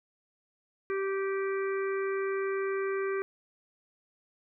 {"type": "harmonic tone", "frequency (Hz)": 389.6, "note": "G4", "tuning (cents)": -11, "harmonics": [1, 3, 4, 5, 6], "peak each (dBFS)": [-29, -39, -41, -43, -45], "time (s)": [0.9, 3.22], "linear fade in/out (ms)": 0, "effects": []}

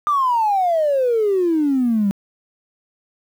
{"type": "exponential sweep", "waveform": "triangle", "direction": "down", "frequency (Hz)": [1215, 193.3], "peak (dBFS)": -11, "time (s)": [0.07, 2.11], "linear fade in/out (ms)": 0, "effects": ["tanh soft clip ceiling -12 dBFS", "8-bit"]}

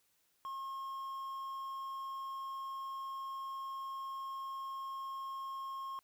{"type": "tone with quantisation", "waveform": "triangle", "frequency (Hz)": 1077, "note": "C6", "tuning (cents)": 50, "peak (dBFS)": -38, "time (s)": [0.45, 5.99], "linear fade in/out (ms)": 0, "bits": 11, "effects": ["white hiss -75 dBFS RMS until 6.03 s"]}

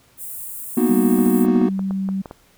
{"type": "high-pass noise", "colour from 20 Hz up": "white", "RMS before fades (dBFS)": -32, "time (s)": [0.17, 1.47], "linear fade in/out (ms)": 50, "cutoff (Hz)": 8200, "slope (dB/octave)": 48}
{"type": "chord", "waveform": "triangle", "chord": "B major seventh", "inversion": "third", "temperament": "equal", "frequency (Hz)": [233.1, 246.9, 311.1, 370], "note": ["A#3", "B3", "D#4", "F#4"], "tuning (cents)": [0, 0, 0, 0], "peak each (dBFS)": [-17, -16, -20, -19], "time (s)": [0.77, 1.69], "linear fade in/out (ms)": 5}
{"type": "tone with pitch glide", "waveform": "sine", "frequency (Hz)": [196, 192.63], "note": ["G3", "G3"], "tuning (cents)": [0, -30], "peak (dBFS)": -20, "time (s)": [0.89, 2.22], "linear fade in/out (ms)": 10, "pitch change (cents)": -30, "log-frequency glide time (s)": [1.13, 1.3]}
{"type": "clicks", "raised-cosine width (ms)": 1, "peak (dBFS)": -19, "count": 11, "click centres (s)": [1.188, 1.264, 1.449, 1.485, 1.557, 1.616, 1.793, 1.909, 2.089, 2.258, 2.311]}
{"effects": ["pink hiss -55 dBFS RMS until 2.57 s"]}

